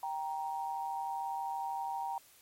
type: tone pair together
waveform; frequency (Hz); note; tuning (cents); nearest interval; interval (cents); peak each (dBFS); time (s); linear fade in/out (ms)
sine; 784 / 936.7; G5 / A#5; 0 / +8; minor third; 308; -37 / -37; 0.03-2.18; 2
effects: white hiss -61 dBFS RMS until 2.41 s + MP3 64 kbps